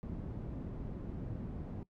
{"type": "low-pass noise", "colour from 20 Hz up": "white", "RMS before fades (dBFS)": -42, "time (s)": [0.03, 1.83], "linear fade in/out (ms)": 0, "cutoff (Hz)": 200, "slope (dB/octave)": 12, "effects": ["noise-tail reverb RT60 0.1 s tail -20 dB re dry"]}